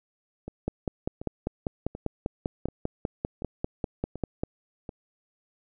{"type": "two click trains", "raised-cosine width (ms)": 2, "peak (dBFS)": [-23, -14], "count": [7, 20], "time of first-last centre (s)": [[0.48, 4.892], [0.68, 4.435]], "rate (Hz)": [1.36, 5.06], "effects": []}